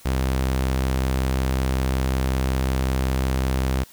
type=tone; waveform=sawtooth; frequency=65.41 Hz; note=C2; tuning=in tune; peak=-16 dBFS; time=0.05-3.84 s; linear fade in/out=10 ms; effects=white hiss -49 dBFS RMS until 3.92 s